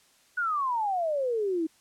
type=exponential sweep; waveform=sine; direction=down; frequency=1495 to 311.1 Hz; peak=-25 dBFS; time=0.37-1.67 s; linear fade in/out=10 ms; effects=white hiss -62 dBFS RMS until 1.8 s + low-pass 10000 Hz 12 dB/octave